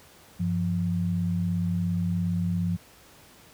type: tone pair together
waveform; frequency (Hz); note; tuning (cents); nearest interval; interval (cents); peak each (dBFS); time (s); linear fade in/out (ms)
sine; 96.6 / 173.82; G2 / F3; -25 / -8; minor seventh; 1017; -28 / -25; 0.39-2.77; 20
effects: pink hiss -53 dBFS RMS until 3.53 s + high-pass 60 Hz 12 dB/octave